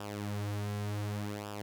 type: tone with flanger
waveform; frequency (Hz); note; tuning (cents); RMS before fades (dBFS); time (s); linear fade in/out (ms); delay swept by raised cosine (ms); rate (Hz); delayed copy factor
sawtooth; 103.2; G#2; -10; -37; 0-1.62; 5; 0.47 to 6.37; 0.67; -0.7
effects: none